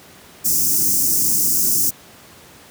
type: band-stop noise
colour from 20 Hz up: white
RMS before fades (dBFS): -17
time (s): 0.44-1.91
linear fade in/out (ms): 20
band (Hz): 360 to 5400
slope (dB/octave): 48
effects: pink hiss -44 dBFS RMS until 2.7 s + high-pass 100 Hz 12 dB/octave